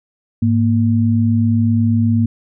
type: tone pair together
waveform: sine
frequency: 104.8 / 232.7 Hz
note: G#2 / A#3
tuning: +16 / -3 cents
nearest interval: octave + major second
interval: 1381 cents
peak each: -14 dBFS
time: 0.42-2.26 s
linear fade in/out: 5 ms
effects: none